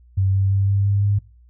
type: tone with pitch steps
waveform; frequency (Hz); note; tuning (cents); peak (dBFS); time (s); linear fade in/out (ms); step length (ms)
sine; 96.1 / 97.16 / 98.23 / 99.32 / 100.41 / 101.52; G2 / G2 / G2 / G2 / G2 / G#2; -34 / -15 / +4 / +23 / +42 / -39; -15; 0.17-1.19; 10; 170
effects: noise-tail reverb RT60 0.3 s tail -22 dB re dry + added 60 Hz sine -47 dBFS peak until 1.49 s